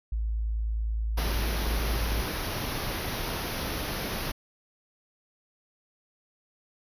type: tone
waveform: sine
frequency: 54.8 Hz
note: A1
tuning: 6 cents flat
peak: -26 dBFS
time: 0.12-2.22 s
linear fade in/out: 5 ms
type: band-stop noise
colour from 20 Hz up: pink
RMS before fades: -32 dBFS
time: 1.17-4.32 s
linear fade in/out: 10 ms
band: 6100 to 10000 Hz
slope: 96 dB/octave
effects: resampled to 32000 Hz